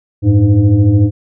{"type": "tone with frequency modulation", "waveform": "sine", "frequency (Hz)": 106.8, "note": "G#2", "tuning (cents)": 49, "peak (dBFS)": -6, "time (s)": [0.22, 1.11], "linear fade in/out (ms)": 50, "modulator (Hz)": 200, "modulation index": 0.96, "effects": []}